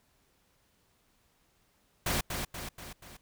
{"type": "noise with echo", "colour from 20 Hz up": "pink", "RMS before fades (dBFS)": -30, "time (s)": [2.06, 2.21], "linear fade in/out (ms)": 5, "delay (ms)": 240, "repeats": 4, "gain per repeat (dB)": -5, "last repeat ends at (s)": 3.17, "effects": ["pink hiss -70 dBFS RMS until 3.21 s"]}